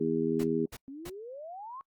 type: harmonic tone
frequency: 81.2 Hz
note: E2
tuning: 26 cents flat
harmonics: 2 / 3 / 4 / 5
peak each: -36 / -31 / -32 / -30 dBFS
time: 0-0.66 s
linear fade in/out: 10 ms
type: noise bursts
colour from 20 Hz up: pink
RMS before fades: -43 dBFS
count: 3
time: 0.39-1.1 s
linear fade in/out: 10 ms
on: 50 ms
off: 280 ms
type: exponential sweep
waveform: sine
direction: up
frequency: 261.6 to 1108.7 Hz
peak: -40 dBFS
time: 0.88-1.81 s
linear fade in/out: 0 ms
effects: noise-tail reverb RT60 0.1 s tail -26 dB re dry + Opus 32 kbps